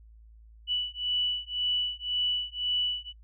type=beating tone pair; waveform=sine; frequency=2960 / 2961.9 Hz; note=F#7 / F#7; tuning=0 / +1 cents; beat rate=1.9 Hz; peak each=-30 dBFS; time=0.67-3.13 s; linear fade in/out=50 ms; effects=noise-tail reverb RT60 0.1 s tail -26 dB re dry + added 55 Hz sine -50 dBFS peak until 3.23 s